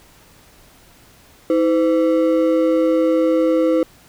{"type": "ring-modulated tone", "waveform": "triangle", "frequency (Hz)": 415.3, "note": "G#4", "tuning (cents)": 0, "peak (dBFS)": -8, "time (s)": [1.5, 3.83], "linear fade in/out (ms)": 0, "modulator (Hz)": 94, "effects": ["pink hiss -49 dBFS RMS until 4.08 s"]}